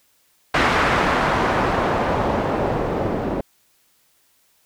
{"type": "noise with low-pass filter sweep", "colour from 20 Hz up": "white", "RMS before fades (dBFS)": -20, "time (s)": [0.54, 3.41], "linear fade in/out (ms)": 5, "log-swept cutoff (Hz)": [1700, 470], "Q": 0.96, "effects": ["white hiss -61 dBFS RMS until 4.65 s"]}